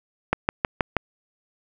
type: click train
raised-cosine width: 0.5 ms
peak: -4 dBFS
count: 5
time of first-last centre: 0.33-0.967 s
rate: 6.28 Hz
effects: none